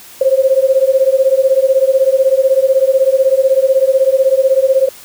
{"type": "beating tone pair", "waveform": "sine", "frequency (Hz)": [523.3, 539.3], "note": ["C5", "C#5"], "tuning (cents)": [0, -48], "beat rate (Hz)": 16, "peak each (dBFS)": -11, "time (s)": [0.21, 4.89], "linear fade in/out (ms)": 5, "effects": ["white hiss -37 dBFS RMS until 5.04 s"]}